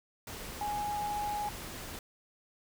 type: tone in noise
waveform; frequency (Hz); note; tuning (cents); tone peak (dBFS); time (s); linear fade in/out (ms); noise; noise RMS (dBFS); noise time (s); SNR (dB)
sine; 830.6; G#5; 0; -32; 0.61-1.49; 2; pink; -43; 0.27-1.99; +8
effects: none